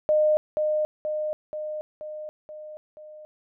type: tone with echo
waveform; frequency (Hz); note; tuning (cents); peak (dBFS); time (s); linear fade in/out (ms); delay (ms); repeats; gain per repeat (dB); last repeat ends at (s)
sine; 611; D#5; -32; -17; 0.09-0.37; 0; 480; 6; -4; 3.25
effects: none